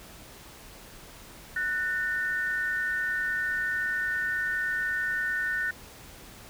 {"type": "tone pair together", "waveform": "sine", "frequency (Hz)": [1484.4, 1814], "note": ["F#6", "A#6"], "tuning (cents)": [5, -48], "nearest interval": "minor third", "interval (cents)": 347, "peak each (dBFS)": [-29, -29], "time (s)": [1.56, 5.71], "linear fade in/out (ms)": 5, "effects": ["pink hiss -48 dBFS RMS until 6.49 s"]}